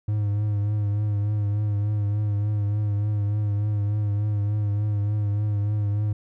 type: tone with vibrato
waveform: triangle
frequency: 103.83 Hz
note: G#2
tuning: in tune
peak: -19 dBFS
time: 0.08-6.13 s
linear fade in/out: 5 ms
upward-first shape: triangle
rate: 3.4 Hz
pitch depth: 44 cents each way
effects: none